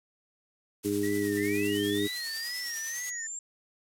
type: noise with tremolo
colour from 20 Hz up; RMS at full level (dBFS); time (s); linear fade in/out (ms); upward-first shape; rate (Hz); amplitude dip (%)
blue; -36; 0.83-3.11; 20; triangle; 9.9; 45
type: harmonic tone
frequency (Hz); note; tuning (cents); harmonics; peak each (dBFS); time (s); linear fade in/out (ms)
102; G#2; -31; 1 / 2 / 3 / 4; -39 / -36 / -29 / -30; 0.84-2.08; 20
type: tone with vibrato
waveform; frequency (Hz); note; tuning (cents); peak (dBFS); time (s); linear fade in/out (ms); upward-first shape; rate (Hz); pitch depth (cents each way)
triangle; 1886; A#6; +20; -36; 1.03-3.27; 5; sine; 2.1; 89
type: linear sweep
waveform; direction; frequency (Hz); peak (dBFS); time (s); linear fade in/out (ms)
sine; up; 1909 to 7459; -35; 1.37-3.39; 2
effects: low-pass 12000 Hz 12 dB/octave